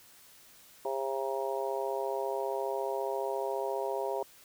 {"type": "harmonic tone", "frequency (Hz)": 134.6, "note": "C3", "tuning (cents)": 49, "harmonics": [3, 4, 5, 6, 7], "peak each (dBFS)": [-35, -36, -37, -42, -38], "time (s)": [0.85, 4.23], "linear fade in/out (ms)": 2, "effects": ["white hiss -57 dBFS RMS until 4.44 s"]}